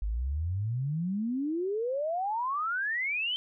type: exponential sweep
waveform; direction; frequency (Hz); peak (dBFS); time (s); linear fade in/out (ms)
sine; up; 49 to 3136; -28; 0.02-3.36; 0
effects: none